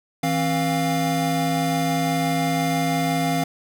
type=tone cluster; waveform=square; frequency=161.8 / 267.7 / 701 Hz; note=E3 / C4 / F5; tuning=-32 / +40 / +6 cents; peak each=-25 dBFS; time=0.23-3.44 s; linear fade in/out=5 ms; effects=none